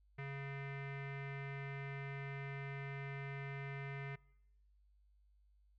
square tone with low-pass filter, 138.59 Hz, C#3, in tune, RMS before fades -45 dBFS, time 0.18-4.16 s, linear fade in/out 10 ms, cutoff 2100 Hz, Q 5, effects noise-tail reverb RT60 0.9 s tail -25 dB re dry + added 50 Hz sine -67 dBFS peak until 5.78 s

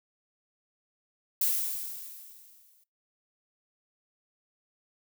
violet noise with exponential decay, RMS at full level -25 dBFS, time 1.41-2.84 s, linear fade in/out 5 ms, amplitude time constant 310 ms, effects noise-tail reverb RT60 0.2 s tail -20 dB re dry

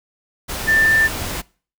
sine tone in noise, 1779 Hz, A6, 19 cents sharp, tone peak -12 dBFS, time 0.67-1.08 s, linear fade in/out 20 ms, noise pink, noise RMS -26 dBFS, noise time 0.48-1.42 s, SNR +11 dB, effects noise-tail reverb RT60 0.4 s tail -23 dB re dry

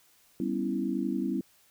sine chord, C# half-diminished seventh, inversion second, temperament equal, 196 / 246.9 / 277.2 / 329.6 Hz, G3 / B3 / C#4 / E4, 0 / 0 / 0 / 0 cents, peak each -33 dBFS, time 0.4-1.41 s, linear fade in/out 2 ms, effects white hiss -63 dBFS RMS until 1.7 s

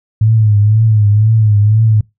sine tone with vibrato, 107.3 Hz, A2, 43 cents flat, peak -6 dBFS, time 0.21-2.01 s, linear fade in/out 5 ms, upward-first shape triangle, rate 2 Hz, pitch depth 87 cents each way, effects noise-tail reverb RT60 0.2 s tail -24 dB re dry

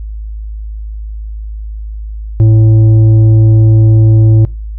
sine tone with tanh clipping, 110 Hz, A2, in tune, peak -4 dBFS, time 2.4-4.45 s, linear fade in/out 0 ms, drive 7 dB, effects noise-tail reverb RT60 0.3 s tail -23 dB re dry + added 53 Hz sine -19 dBFS peak until 4.78 s

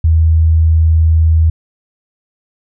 sine tone, 80.5 Hz, E2, 41 cents flat, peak -6 dBFS, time 0.04-1.5 s, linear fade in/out 5 ms, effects none

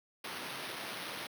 violet noise with sample-and-hold, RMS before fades -42 dBFS, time 0.24-1.27 s, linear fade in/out 5 ms, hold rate 7350 Hz, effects high-pass 150 Hz 12 dB/octave

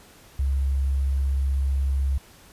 sine tone with sample-and-hold, 68 Hz, C#2, 33 cents flat, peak -20 dBFS, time 0.39-2.18 s, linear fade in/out 5 ms, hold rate 11025 Hz, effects pink hiss -51 dBFS RMS until 2.52 s + resampled to 32000 Hz

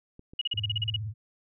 clicks, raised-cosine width 3 ms, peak -34 dBFS, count 3, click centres 0.194 / 0.335 / 0.541 s
sine tone bursts, 2893 Hz, F#7, 40 cents flat, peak -25 dBFS, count 10, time 0.39-0.963 s, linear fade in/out 5 ms, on 24 ms, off 37 ms
sine tone with vibrato, 106 Hz, G#2, 36 cents sharp, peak -31 dBFS, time 0.53-1.14 s, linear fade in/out 50 ms, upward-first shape sine, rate 19 Hz, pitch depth 160 cents each way
effects none

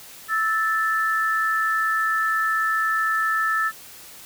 sine tone pair together, 1312.1 / 1760 Hz, E6 / A6, -8 / 0 cents, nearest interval perfect fourth, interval 508 cents, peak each -22 dBFS, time 0.28-3.72 s, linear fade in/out 50 ms, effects white hiss -43 dBFS RMS until 4.25 s

